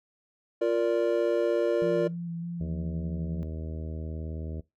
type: chord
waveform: triangle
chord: Bb major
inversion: second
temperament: just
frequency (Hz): 349.6 / 466.2 / 582.7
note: F4 / Bb4 / D5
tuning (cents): +2 / 0 / -14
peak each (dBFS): -25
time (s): 0.61-2.08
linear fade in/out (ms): 10
type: tone with vibrato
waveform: sine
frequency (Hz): 170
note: F3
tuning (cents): -46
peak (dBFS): -32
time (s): 1.82-3.43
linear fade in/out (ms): 0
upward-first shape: square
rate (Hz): 3.3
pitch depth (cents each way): 17
type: harmonic tone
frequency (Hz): 79.2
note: D#2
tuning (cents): +31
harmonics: 1 / 2 / 3 / 4 / 5 / 6 / 7 / 8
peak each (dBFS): -34 / -40 / -44 / -46 / -48 / -50 / -51 / -52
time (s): 2.6-4.61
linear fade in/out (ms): 10
effects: noise-tail reverb RT60 0.2 s tail -20 dB re dry